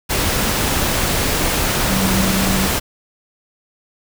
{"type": "tone in noise", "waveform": "sine", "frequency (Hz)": 191.7, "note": "G3", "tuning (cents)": -38, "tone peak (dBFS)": -18, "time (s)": [1.88, 2.69], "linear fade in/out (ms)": 20, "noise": "pink", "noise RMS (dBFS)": -18, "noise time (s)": [0.09, 2.8], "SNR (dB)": -3, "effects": []}